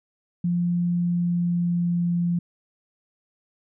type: tone with pitch glide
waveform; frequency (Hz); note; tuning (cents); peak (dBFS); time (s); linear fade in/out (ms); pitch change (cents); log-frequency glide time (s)
sine; 174.4 to 173.1; F3 to F3; -2 to -15; -20; 0.44-2.39; 5; -13; 0.92-2.12
effects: none